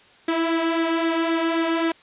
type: tone with flanger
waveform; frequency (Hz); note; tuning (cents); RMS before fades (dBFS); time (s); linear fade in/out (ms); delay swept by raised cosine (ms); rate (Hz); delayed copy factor
sawtooth; 329.6; E4; 0; -22; 0.28-1.92; 5; 0.52 to 2.42; 3.8; +0.5
effects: white hiss -52 dBFS RMS until 2.02 s + resampled to 8000 Hz